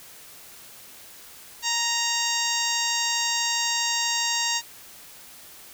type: harmonic tone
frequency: 932.3 Hz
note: A#5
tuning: in tune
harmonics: 1 / 2 / 3 / 4 / 5 / 6 / 7 / 8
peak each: -31 / -31 / -31 / -31 / -31 / -31 / -31 / -31 dBFS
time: 1.62-4.62 s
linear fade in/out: 50 ms
effects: white hiss -46 dBFS RMS until 5.73 s